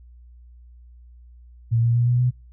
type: tone with pitch steps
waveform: sine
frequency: 115.3 / 117.59 / 119.92 / 122.3 / 124.72 Hz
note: A#2 / A#2 / A#2 / B2 / B2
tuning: -19 / +16 / +49 / -16 / +17 cents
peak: -16 dBFS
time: 1.71-2.31 s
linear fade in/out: 20 ms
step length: 120 ms
effects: noise-tail reverb RT60 0.3 s tail -25 dB re dry + added 60 Hz sine -44 dBFS peak until 2.52 s